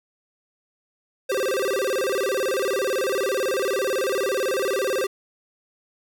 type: tone with vibrato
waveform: square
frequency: 452.5 Hz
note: A4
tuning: 48 cents sharp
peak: -22 dBFS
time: 1.29-5.07 s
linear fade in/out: 10 ms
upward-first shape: square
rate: 18 Hz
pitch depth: 260 cents each way
effects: none